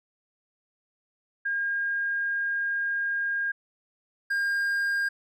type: tone pair in turn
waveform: sine / triangle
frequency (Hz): 1617 / 1610.8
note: G#6 / G6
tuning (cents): -47 / +47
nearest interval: unison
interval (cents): 6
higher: first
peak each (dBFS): -25 / -22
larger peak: second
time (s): 1.45-3.52 / 4.3-5.09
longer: first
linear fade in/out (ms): 10
effects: none